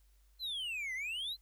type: exponential two-way sweep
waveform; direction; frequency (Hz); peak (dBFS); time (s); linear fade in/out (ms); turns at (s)
triangle; down then up; 4186 to 1975.5 to 4186; -35; 0.39-1.37; 50; 0.94
effects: added 50 Hz sine -63 dBFS peak until 1.41 s + white hiss -75 dBFS RMS until 1.41 s